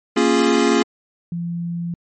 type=chord; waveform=square; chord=Bb minor seventh; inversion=none; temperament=equal with one note detuned; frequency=233.1 / 275.9 / 349.2 / 415.3 Hz; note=Bb3 / Db4 / F4 / Ab4; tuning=0 / -8 / 0 / 0 cents; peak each=-20 dBFS; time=0.16-0.83 s; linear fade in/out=10 ms
type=tone; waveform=sine; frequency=171.1 Hz; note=F3; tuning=35 cents flat; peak=-22 dBFS; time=1.32-1.94 s; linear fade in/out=2 ms
effects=MP3 32 kbps